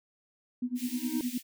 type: tone with tremolo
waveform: sine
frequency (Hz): 246.9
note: B3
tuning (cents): 0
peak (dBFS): -27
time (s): 0.62-1.38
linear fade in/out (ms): 5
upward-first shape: sine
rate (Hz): 9.7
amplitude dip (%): 95
type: tone with exponential growth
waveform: triangle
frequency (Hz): 313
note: D#4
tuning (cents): +10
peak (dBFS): -26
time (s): 0.65-1.21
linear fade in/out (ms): 1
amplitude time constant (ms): 120
type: high-pass noise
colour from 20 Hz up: white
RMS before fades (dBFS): -43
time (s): 0.75-1.43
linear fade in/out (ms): 50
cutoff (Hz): 1900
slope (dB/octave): 48
effects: none